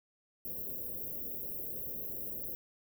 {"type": "band-stop noise", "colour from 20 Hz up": "white", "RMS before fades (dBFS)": -40, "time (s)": [0.45, 2.55], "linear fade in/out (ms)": 0, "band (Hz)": [590, 13000], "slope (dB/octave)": 48, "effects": []}